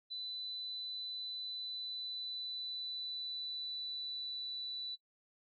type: tone with pitch glide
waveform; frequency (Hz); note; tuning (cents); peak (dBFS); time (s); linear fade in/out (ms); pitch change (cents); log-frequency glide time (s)
sine; 3998 to 3968; B7 to B7; +20 to +7; -40; 0.1-4.96; 20; -13; 1.44-4.49
effects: noise-tail reverb RT60 0.1 s tail -18 dB re dry